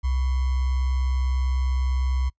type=tone with sample-and-hold; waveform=sine; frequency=64.6 Hz; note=C2; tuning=21 cents flat; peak=-20 dBFS; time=0.03-2.3 s; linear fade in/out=20 ms; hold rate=1050 Hz; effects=noise-tail reverb RT60 0.1 s tail -24 dB re dry + resampled to 16000 Hz